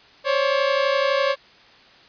sawtooth tone pair together, 536 / 567.9 Hz, C5 / C#5, +42 / +42 cents, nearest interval minor second, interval 100 cents, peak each -17 dBFS, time 0.24-1.36 s, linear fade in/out 50 ms, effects white hiss -50 dBFS RMS until 2.08 s + resampled to 11025 Hz

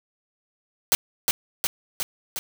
white noise with echo, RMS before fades -18 dBFS, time 0.92-0.95 s, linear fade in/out 0 ms, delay 360 ms, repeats 4, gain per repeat -3 dB, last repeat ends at 2.39 s, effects none

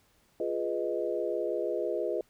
sine chord, F half-diminished seventh, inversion none, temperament equal, 349.2 / 415.3 / 493.9 / 622.3 Hz, F4 / Ab4 / Cb5 / Eb5, 0 / 0 / 0 / 0 cents, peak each -34 dBFS, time 0.4-2.21 s, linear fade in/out 2 ms, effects pink hiss -67 dBFS RMS until 2.29 s

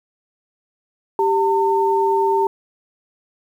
sine tone pair together, 392 / 904.8 Hz, G4 / A5, 0 / +48 cents, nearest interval octave + major second, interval 1448 cents, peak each -17 dBFS, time 1.19-2.47 s, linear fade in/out 2 ms, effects 8-bit

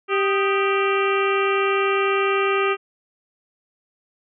harmonic tone with a mistuned harmonic, 392 Hz, G4, in tune, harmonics 1 / 2 / 3 / 4 / 5 / 6 / 7 / 8, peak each -20 / -31 / -23 / -31 / -31 / -28 / -29 / -36 dBFS, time 0.08-2.77 s, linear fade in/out 50 ms, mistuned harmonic 3, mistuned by +89 cents, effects none

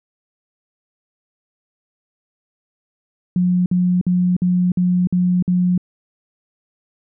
sine tone bursts, 179.7 Hz, F3, 50 cents sharp, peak -13 dBFS, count 7, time 3.36-5.778 s, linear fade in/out 2 ms, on 300 ms, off 53 ms, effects none

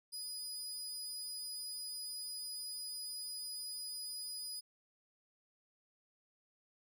25% pulse tone, 4953 Hz, D#8, 9 cents flat, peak -37 dBFS, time 0.12-4.61 s, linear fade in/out 20 ms, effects none

